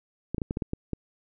clicks, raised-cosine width 3 ms, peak -16 dBFS, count 8, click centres 0.346 / 0.382 / 0.418 / 0.509 / 0.571 / 0.622 / 0.734 / 0.933 s, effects none

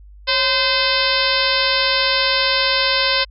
harmonic tone with a mistuned harmonic, 515 Hz, C5, 28 cents flat, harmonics 1 / 2 / 3 / 4 / 5 / 6 / 7 / 8 / 9 / 10, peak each -24 / -24 / -24 / -24 / -24 / -24 / -24 / -24 / -24 / -24 dBFS, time 0.27-3.25 s, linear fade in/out 20 ms, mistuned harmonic 1, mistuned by +100 cents, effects added 50 Hz sine -39 dBFS peak until 3.3 s

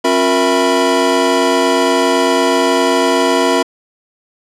square tone cluster, 270 / 357.9 / 467.2 / 659 / 984 Hz, C#4 / F4 / A#4 / E5 / B5, -45 / +42 / +4 / -1 / -7 cents, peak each -18 dBFS, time 0.04-3.63 s, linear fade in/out 10 ms, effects low-pass 9000 Hz 12 dB/octave

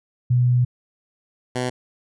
sine / 10% pulse tone pair in turn, 123.6 / 125.54 Hz, B2 / B2, +2 / +29 cents, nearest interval unison, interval 27 cents, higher second, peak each -14 dBFS, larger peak neither, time 0.3-0.65 / 1.55-1.7 s, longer first, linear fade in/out 10 ms, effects resampled to 24000 Hz

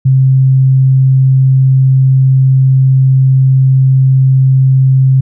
sine tone, 132.4 Hz, C3, 21 cents sharp, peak -4 dBFS, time 0.05-5.21 s, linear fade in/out 10 ms, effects none

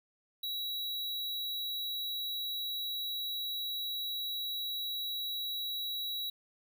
square tone, 3888 Hz, B7, 28 cents flat, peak -35 dBFS, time 0.43-6.3 s, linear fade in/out 5 ms, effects none

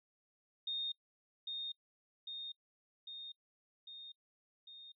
sine tone with echo, 3683 Hz, A#7, 22 cents flat, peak -36 dBFS, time 0.67-0.92 s, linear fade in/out 5 ms, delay 800 ms, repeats 5, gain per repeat -3 dB, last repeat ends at 4.92 s, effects noise-tail reverb RT60 0.1 s tail -25 dB re dry

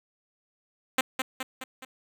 5% pulse tone with echo, 260.8 Hz, C4, 5 cents flat, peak -9 dBFS, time 0.98-1.01 s, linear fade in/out 5 ms, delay 210 ms, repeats 4, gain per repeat -5 dB, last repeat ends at 1.85 s, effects none

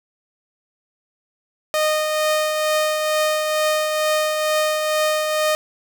sawtooth tone with tremolo, 616 Hz, D#5, 17 cents flat, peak -12 dBFS, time 1.74-5.55 s, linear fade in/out 0 ms, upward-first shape triangle, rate 2.2 Hz, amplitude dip 40%, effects none

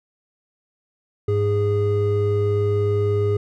triangle tone pair together, 102.9 / 412.2 Hz, G#2 / G#4, -16 / -13 cents, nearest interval 2 octaves, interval 2403 cents, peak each -18 dBFS, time 1.28-3.37 s, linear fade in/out 5 ms, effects none

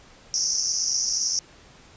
pink band-pass noise, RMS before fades -25 dBFS, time 0.34-1.39 s, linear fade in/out 0 ms, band 5300 to 6200 Hz, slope 96 dB/octave, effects pink hiss -51 dBFS RMS until 1.96 s + resampled to 16000 Hz

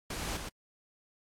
pink noise with echo, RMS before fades -37 dBFS, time 0.1-0.37 s, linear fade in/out 5 ms, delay 120 ms, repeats 1, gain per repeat -4 dB, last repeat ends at 0.49 s, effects low-pass 11000 Hz 12 dB/octave + AAC 64 kbps

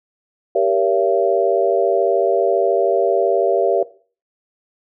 sine chord, G diminished seventh, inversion none, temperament just, 392 / 470.4 / 564.5 / 677.4 Hz, G4 / Bb4 / Db5 / Fb5, 0 / +16 / +31 / +47 cents, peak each -19 dBFS, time 0.55-3.83 s, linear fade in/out 5 ms, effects noise-tail reverb RT60 0.4 s tail -17 dB re dry

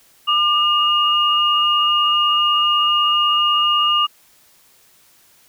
sine tone pair together, 1200 / 2852 Hz, D6 / F7, +37 / +36 cents, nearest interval octave + minor third, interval 1499 cents, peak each -16 dBFS, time 0.27-4.07 s, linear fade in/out 20 ms, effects white hiss -53 dBFS RMS until 5.48 s

